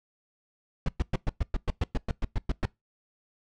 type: noise bursts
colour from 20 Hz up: brown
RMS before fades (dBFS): -25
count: 14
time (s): 0.86-2.654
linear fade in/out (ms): 2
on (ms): 26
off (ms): 110
effects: noise-tail reverb RT60 0.2 s tail -24 dB re dry + low-pass 5000 Hz 12 dB/octave